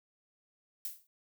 violet noise with exponential decay, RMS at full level -35 dBFS, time 0.85-1.07 s, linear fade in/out 2 ms, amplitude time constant 46 ms, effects none

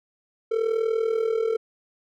triangle tone with amplitude modulation, 448.9 Hz, A4, 35 cents sharp, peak -16 dBFS, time 0.51-1.57 s, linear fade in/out 10 ms, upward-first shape sine, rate 40.4 Hz, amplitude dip 75%, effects none

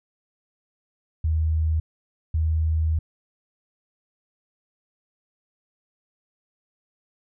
sine tone pair in turn, 79.2 / 79.47 Hz, D#2 / D#2, +31 / +37 cents, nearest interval unison, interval 6 cents, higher second, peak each -19 dBFS, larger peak neither, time 1.24-1.8 / 2.34-2.99 s, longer second, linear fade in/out 5 ms, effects none

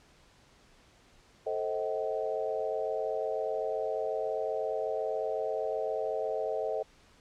sine chord, A diminished seventh, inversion none, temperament just, 440 / 528 / 633.6 / 760.3 Hz, A4 / C5 / Eb5 / Gb5, 0 / +16 / +31 / +47 cents, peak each -34 / -36 / -34 / -39 dBFS, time 1.46-6.83 s, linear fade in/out 10 ms, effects pink hiss -61 dBFS RMS until 7.2 s + low-pass 7000 Hz 12 dB/octave

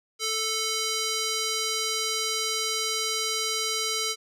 square tone with band-pass filter, 440 Hz, A4, in tune, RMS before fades -28 dBFS, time 0.19-4.16 s, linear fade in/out 50 ms, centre 5300 Hz, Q 1.3, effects none

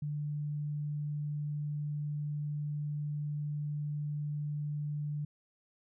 sine tone, 147.9 Hz, D3, 13 cents sharp, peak -33 dBFS, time 0.02-5.25 s, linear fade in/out 5 ms, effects none

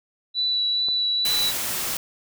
sine tone with vibrato, 3951 Hz, B7, in tune, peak -20 dBFS, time 0.34-1.53 s, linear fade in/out 50 ms, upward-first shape sine, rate 2.3 Hz, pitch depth 11 cents each way
click, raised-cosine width 1 ms, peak -25 dBFS, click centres 0.885 s
white noise, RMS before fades -27 dBFS, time 1.25-1.97 s, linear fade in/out 2 ms
effects none

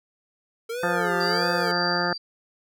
square tone with vibrato, 446.7 Hz, A4, 26 cents sharp, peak -29 dBFS, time 0.69-1.72 s, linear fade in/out 10 ms, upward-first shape sine, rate 1.5 Hz, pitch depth 230 cents each way
harmonic tone, 175.8 Hz, F3, 12 cents sharp, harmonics 1 / 2 / 3 / 4 / 5 / 7 / 8 / 9 / 10, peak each -31 / -31 / -31 / -31 / -31 / -31 / -31 / -31 / -31 dBFS, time 0.83-2.13 s, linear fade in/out 2 ms
sine tone with tremolo, 4687 Hz, D8, 4 cents flat, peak -26 dBFS, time 1.2-2.18 s, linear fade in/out 10 ms, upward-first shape sine, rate 1.9 Hz, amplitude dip 50%
effects none

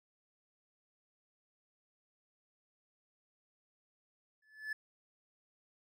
triangle tone with exponential growth, 1732 Hz, A6, 28 cents flat, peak -32 dBFS, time 4.42-4.73 s, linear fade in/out 5 ms, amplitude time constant 67 ms, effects none

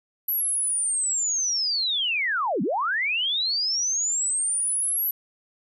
sine linear two-way sweep, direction down then up, 11890 to 164.81 to 11890 Hz, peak -22 dBFS, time 0.28-5.11 s, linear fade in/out 5 ms, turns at 2.62 s, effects none

